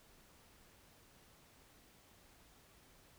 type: silence
effects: pink hiss -65 dBFS RMS until 3.18 s